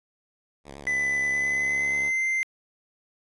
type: tone with vibrato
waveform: 5% pulse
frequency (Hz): 70.2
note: C#2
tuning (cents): +22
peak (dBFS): -29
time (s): 0.64-2.12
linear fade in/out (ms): 50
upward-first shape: triangle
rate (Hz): 8.6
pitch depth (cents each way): 120
type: tone with pitch glide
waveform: triangle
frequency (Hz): 2000 to 2083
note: B6 to C7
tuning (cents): +21 to -8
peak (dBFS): -21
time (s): 0.87-2.43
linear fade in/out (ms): 0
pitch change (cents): +71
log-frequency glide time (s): 1.3-2.27
effects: resampled to 24000 Hz